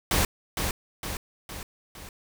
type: noise with echo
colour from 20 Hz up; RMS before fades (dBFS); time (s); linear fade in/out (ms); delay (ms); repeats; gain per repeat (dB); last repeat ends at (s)
pink; -23; 0.11-0.25; 2; 460; 4; -5; 2.09
effects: none